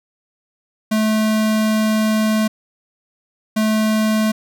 square tone pair in turn, 216.9 / 216.9 Hz, A3 / A3, -25 / -25 cents, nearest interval unison, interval 0 cents, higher neither, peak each -15 dBFS, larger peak neither, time 0.91-2.48 / 3.56-4.32 s, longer first, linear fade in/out 10 ms, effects none

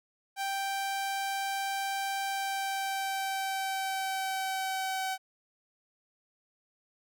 sawtooth tone with pitch glide, 784 to 760.8 Hz, G5 to F#5, 0 to +48 cents, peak -27 dBFS, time 0.36-5.18 s, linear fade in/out 50 ms, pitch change -52 cents, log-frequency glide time 2.27-5.04 s, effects none

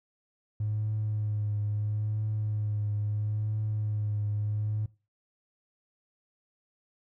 triangle tone with vibrato, 105.7 Hz, G#2, 31 cents sharp, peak -24 dBFS, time 0.6-4.86 s, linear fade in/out 5 ms, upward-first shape triangle, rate 0.75 Hz, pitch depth 30 cents each way, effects noise-tail reverb RT60 0.3 s tail -23 dB re dry + tanh soft clip ceiling -24 dBFS

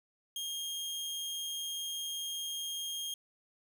sawtooth tone, 3231 Hz, G#7, 48 cents flat, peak -33 dBFS, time 0.36-3.14 s, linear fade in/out 2 ms, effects none

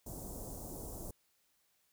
pink band-stop noise, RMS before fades -45 dBFS, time 0.06-1.11 s, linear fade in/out 5 ms, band 800 to 6900 Hz, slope 24 dB/octave, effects white hiss -75 dBFS RMS until 1.92 s

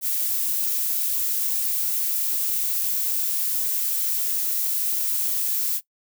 violet noise, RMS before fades -24 dBFS, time 0.01-5.81 s, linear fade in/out 50 ms, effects noise-tail reverb RT60 0.1 s tail -19 dB re dry

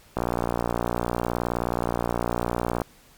click train, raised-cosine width 1 ms, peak -10 dBFS, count 158, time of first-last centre 0.17-2.818 s, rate 59.3 Hz, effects pink hiss -54 dBFS RMS until 3.17 s + MP3 96 kbps

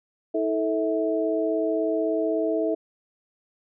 sine tone cluster, 322 / 438.2 / 649 Hz, E4 / A4 / E5, -41 / -7 / -27 cents, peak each -26 dBFS, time 0.34-2.75 s, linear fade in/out 10 ms, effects none

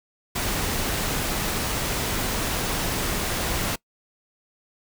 pink noise, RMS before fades -26 dBFS, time 0.35-3.76 s, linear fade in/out 10 ms, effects noise-tail reverb RT60 0.1 s tail -23 dB re dry

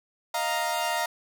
sawtooth chord, Eb suspended second, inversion none, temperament equal, 622.3 / 698.5 / 932.3 Hz, Eb5 / F5 / Bb5, 0 / 0 / 0 cents, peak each -29 / -26 / -25 dBFS, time 0.34-1.06 s, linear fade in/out 5 ms, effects none

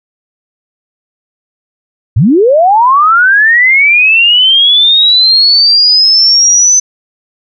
sine linear sweep, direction up, 84 to 6110 Hz, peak -3 dBFS, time 2.16-6.8 s, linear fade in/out 10 ms, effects none

